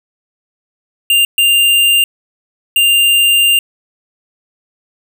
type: tone bursts at uneven times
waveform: square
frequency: 2794 Hz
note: F7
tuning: in tune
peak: -8 dBFS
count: 3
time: 1.1-1.25 / 1.38-2.04 / 2.76-3.59 s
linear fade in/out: 2 ms
effects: none